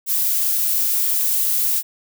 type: noise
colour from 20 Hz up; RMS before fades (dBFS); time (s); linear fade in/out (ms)
violet; -19; 0.06-1.83; 50
effects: none